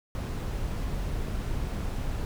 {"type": "noise", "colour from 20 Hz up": "brown", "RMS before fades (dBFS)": -31, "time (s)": [0.15, 2.25], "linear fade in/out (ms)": 0, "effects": []}